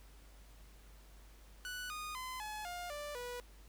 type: tone with pitch steps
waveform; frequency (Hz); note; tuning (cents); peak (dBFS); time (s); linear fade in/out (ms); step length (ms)
sawtooth; 1482 / 1231.9 / 1024 / 851.2 / 707.5 / 588.1 / 488.9; F#6 / D#6 / C6 / G#5 / F5 / D5 / B4; +2 / -18 / -38 / +42 / +22 / +2 / -18; -38; 1.65-3.4; 0; 250
effects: added 50 Hz sine -56 dBFS peak until 3.68 s + pink hiss -64 dBFS RMS until 3.68 s